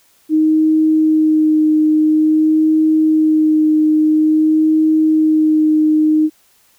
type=tone with vibrato; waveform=sine; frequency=311.1 Hz; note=D#4; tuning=in tune; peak=-9 dBFS; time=0.29-6.3 s; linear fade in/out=50 ms; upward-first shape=sine; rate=0.49 Hz; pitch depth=14 cents each way; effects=white hiss -54 dBFS RMS until 6.78 s